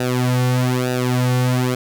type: tone with flanger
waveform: sawtooth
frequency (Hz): 125.7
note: B2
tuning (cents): +31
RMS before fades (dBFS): -18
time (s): 0-1.75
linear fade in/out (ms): 5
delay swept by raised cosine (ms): 0.92 to 3.12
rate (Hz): 1.1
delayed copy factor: -1
effects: none

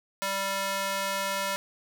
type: tone with high-pass filter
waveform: square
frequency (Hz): 195.6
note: G3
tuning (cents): -4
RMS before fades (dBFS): -30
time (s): 0.22-1.56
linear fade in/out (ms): 0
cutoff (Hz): 800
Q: 0.81
effects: none

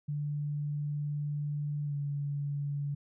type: tone with pitch glide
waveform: sine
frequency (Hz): 146.83 to 143.31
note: D3 to D3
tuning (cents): 0 to -42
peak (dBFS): -31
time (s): 0.08-2.95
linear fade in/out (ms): 10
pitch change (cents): -42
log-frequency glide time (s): 1.85-1.94
effects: none

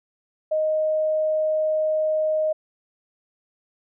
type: tone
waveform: sine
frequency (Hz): 622.3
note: D#5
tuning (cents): 0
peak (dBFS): -19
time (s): 0.51-2.53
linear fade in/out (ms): 10
effects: none

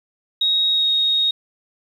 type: tone with pitch glide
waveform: sine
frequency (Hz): 3775 to 3745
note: A#7 to A#7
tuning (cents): +21 to +7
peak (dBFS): -15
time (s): 0.41-1.31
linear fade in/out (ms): 5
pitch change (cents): -14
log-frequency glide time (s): 0.7-0.88
effects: 8-bit

